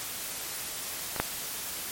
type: clicks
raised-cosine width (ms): 0.5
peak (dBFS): -19 / -9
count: 2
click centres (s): 1.163 / 1.2
effects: white hiss -36 dBFS RMS until 1.91 s + MP3 64 kbps